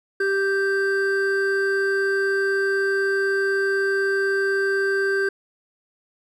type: tone pair together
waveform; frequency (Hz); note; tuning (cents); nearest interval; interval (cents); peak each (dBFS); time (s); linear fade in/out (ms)
triangle; 392 / 1568; G4 / G6; 0 / 0; 2 octaves; 2400; -19 / -21; 0.2-5.29; 5
effects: none